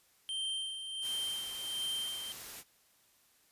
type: tone with tremolo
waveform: square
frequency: 3138 Hz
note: G7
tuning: 1 cent sharp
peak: -34 dBFS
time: 0.29-2.32 s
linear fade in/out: 0 ms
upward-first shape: sine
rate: 1.4 Hz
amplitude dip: 55%
type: noise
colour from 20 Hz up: white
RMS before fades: -46 dBFS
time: 1.01-2.64 s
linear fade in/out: 50 ms
effects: white hiss -68 dBFS RMS until 3.51 s + resampled to 32000 Hz